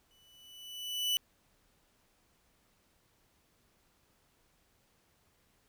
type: tone with exponential growth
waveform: 40% pulse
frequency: 2975 Hz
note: F#7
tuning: 9 cents sharp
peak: -26 dBFS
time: 0.11-1.17 s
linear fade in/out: 0 ms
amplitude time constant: 230 ms
effects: pink hiss -71 dBFS RMS until 5.68 s